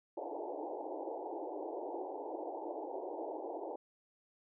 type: band-pass noise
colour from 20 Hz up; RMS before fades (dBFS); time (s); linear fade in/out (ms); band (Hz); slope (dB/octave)
pink; -42; 0.17-3.76; 5; 300 to 910; 96
effects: none